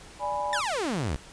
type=chord; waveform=sine; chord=G# diminished; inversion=second; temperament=equal; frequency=587.3 / 830.6 / 987.8 Hz; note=D5 / G#5 / B5; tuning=0 / 0 / 0 cents; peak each=-33 / -30 / -31 dBFS; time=0.19-0.62 s; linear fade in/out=50 ms
type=exponential sweep; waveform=sawtooth; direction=down; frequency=1864.7 to 62.6 Hz; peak=-23 dBFS; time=0.53-1.16 s; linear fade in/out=0 ms
effects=pink hiss -48 dBFS RMS until 1.32 s + resampled to 22050 Hz